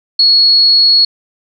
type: tone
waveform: sine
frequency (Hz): 4345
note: C#8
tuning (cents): -35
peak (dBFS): -5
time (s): 0.19-1.05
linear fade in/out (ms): 5
effects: none